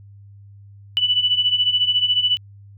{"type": "beating tone pair", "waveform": "sine", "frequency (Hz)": [2960, 2974], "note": ["F#7", "F#7"], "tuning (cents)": [0, 8], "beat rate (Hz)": 14, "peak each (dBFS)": [-21, -17], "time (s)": [0.97, 2.37], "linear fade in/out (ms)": 0, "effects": ["added 100 Hz sine -41 dBFS peak until 2.77 s"]}